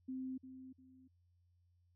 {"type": "tone with echo", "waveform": "sine", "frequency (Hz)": 260, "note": "C4", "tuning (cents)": -11, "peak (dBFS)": -40, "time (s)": [0.08, 0.38], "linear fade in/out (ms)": 10, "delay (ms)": 350, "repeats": 2, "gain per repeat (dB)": -10, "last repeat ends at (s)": 1.08, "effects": ["added 88 Hz sine -70 dBFS peak until 1.95 s"]}